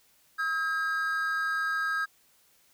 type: tone pair together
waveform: triangle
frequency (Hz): 1281.8 / 1615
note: E6 / G#6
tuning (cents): -49 / -49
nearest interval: major third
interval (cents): 400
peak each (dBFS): -29 / -26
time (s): 0.38-2.06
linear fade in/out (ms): 20
effects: tanh soft clip ceiling -18 dBFS + white hiss -64 dBFS RMS until 2.73 s